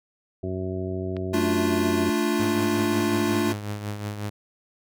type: harmonic tone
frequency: 93.2 Hz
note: F#2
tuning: 13 cents sharp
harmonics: 1 / 2 / 3 / 4 / 5 / 6 / 7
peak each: -31 / -34 / -35 / -31 / -45 / -45 / -37 dBFS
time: 0.43-2.1 s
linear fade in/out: 5 ms
type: clicks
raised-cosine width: 0.3 ms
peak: -23 dBFS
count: 2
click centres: 1.167 / 1.382 s
type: chord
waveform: square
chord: D minor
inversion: second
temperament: equal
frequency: 220 / 293.7 / 349.2 Hz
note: A3 / D4 / F4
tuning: 0 / 0 / 0 cents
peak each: -27 / -27 / -26 dBFS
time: 1.33-3.53 s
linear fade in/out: 10 ms
type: tone with tremolo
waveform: sawtooth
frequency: 103.83 Hz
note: G#2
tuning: in tune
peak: -23 dBFS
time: 2.39-4.3 s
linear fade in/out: 10 ms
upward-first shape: triangle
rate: 5.5 Hz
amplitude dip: 60%
effects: none